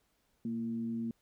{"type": "tone with frequency modulation", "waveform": "sine", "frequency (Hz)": 229.9, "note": "A#3", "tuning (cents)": -24, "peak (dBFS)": -33, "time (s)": [0.45, 1.11], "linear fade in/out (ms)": 2, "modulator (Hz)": 109, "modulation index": 0.36, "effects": ["pink hiss -75 dBFS RMS until 1.21 s"]}